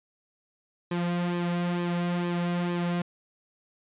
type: tone with flanger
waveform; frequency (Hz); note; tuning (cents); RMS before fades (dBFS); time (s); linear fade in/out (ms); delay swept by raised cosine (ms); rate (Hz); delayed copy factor
sawtooth; 174.61; F3; 0; -28; 0.91-3.02; 5; 1.4 to 3.5; 2.2; -0.6
effects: resampled to 8000 Hz